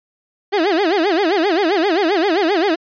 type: tone with vibrato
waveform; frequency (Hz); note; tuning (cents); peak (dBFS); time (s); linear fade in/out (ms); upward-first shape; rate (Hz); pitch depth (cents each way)
30% pulse; 362.8; F#4; -34; -11; 0.52-2.76; 20; sine; 7.6; 250
effects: resampled to 11025 Hz